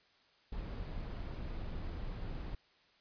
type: noise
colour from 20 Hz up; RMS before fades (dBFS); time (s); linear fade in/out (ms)
brown; -41; 0.52-2.55; 5
effects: white hiss -68 dBFS RMS until 3 s + resampled to 11025 Hz